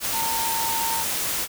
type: tone in noise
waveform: sine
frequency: 910 Hz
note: A#5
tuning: 42 cents flat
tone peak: -26 dBFS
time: 0.11-1.05 s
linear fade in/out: 50 ms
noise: white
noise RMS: -26 dBFS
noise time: 0-1.48 s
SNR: -3 dB
effects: none